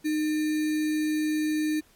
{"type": "tone with sample-and-hold", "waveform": "sine", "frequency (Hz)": 307.3, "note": "D#4", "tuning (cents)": -21, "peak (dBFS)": -23, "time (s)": [0.04, 1.81], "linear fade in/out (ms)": 20, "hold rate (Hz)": 2100, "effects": ["pink hiss -60 dBFS RMS until 1.95 s", "MP3 64 kbps"]}